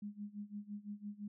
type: tone with tremolo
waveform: sine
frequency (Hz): 206.2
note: G#3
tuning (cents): -12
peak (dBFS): -40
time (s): 0.02-1.28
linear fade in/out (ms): 5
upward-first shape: sine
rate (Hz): 5.9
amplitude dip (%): 90
effects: none